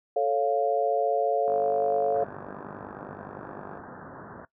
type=chord; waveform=sine; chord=A augmented; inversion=none; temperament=equal; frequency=440 / 554.4 / 698.5 Hz; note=A4 / C#5 / E#5; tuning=0 / 0 / 0 cents; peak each=-26 dBFS; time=0.16-2.24 s; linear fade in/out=5 ms
type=click train; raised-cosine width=1 ms; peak=-25 dBFS; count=115; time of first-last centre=1.48-3.774 s; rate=49.7 Hz
type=low-pass noise; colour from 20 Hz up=pink; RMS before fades=-41 dBFS; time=2.15-4.45 s; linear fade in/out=2 ms; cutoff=1700 Hz; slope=96 dB/octave
effects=noise-tail reverb RT60 0.1 s tail -18 dB re dry + high-pass 150 Hz 12 dB/octave